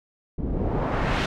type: noise with low-pass filter sweep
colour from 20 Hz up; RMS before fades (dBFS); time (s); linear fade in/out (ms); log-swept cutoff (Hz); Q
pink; -25; 0.38-1.26; 5; 230 to 3500; 0.89
effects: none